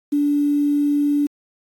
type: tone with quantisation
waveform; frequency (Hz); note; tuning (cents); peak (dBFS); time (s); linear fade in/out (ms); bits
sine; 289.9; D4; -22; -15; 0.12-1.27; 10; 7
effects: AAC 64 kbps